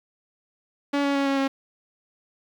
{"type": "tone with pitch steps", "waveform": "sawtooth", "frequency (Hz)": [283.9, 280.8, 277.7, 274.7, 271.7], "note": ["C#4", "C#4", "C#4", "C#4", "C#4"], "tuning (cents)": [41, 22, 3, -16, -35], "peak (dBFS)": -17, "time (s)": [0.93, 1.48], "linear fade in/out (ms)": 10, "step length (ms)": 110, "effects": ["low-pass 4000 Hz 12 dB/octave", "9-bit"]}